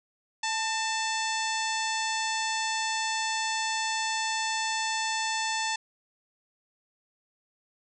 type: harmonic tone with a mistuned harmonic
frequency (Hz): 880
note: A5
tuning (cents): 0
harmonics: 1 / 2 / 3 / 4 / 5 / 6 / 7 / 8 / 9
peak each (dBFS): -31 / -34 / -36 / -37 / -38 / -39 / -39 / -40 / -41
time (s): 0.43-5.76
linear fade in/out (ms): 5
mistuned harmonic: 2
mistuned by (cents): +46
effects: none